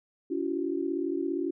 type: tone cluster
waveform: sine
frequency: 284.2 / 339.1 / 376.6 Hz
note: C#4 / E4 / F#4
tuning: +43 / +49 / +31 cents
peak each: -32 / -31 / -33 dBFS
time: 0.3-1.51 s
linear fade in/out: 10 ms
effects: none